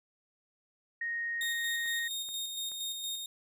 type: tone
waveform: sine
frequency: 1864.7 Hz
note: A#6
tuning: in tune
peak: -32 dBFS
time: 1.01-2.08 s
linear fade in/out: 5 ms
type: tone with tremolo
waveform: sawtooth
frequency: 3696 Hz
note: A#7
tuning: 16 cents flat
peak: -31 dBFS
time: 1.41-3.26 s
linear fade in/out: 2 ms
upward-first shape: square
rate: 4.3 Hz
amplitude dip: 35%
type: click train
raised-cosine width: 0.5 ms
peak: -40 dBFS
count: 4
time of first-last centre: 1.43-2.718 s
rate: 2.33 Hz
effects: none